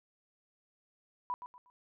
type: tone with echo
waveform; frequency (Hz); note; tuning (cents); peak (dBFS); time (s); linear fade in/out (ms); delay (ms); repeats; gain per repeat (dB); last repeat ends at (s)
sine; 987.8; B5; 0; -32; 1.3-1.34; 0; 120; 3; -10; 1.7
effects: none